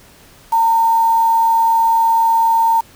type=tone with quantisation; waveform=sine; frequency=912 Hz; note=A#5; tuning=38 cents flat; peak=-10 dBFS; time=0.52-2.81 s; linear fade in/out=10 ms; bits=5; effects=pink hiss -45 dBFS RMS until 2.95 s